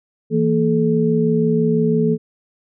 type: tone cluster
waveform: sine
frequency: 164.8 / 230.8 / 431.1 Hz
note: E3 / A#3 / A4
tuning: 0 / -17 / -35 cents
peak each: -18 dBFS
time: 0.3-2.18 s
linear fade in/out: 50 ms
effects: none